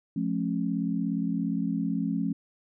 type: tone cluster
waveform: sine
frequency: 174.8 / 214.3 / 271.7 Hz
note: F3 / A3 / C#4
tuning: +2 / -45 / -35 cents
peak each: -30 dBFS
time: 0.16-2.33 s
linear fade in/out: 5 ms
effects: none